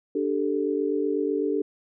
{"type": "chord", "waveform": "sine", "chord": "D suspended fourth", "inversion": "none", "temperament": "equal", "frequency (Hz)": [293.7, 392, 440], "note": ["D4", "G4", "A4"], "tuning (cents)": [0, 0, 0], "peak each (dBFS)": -27, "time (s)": [0.15, 1.62], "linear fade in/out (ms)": 5, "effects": []}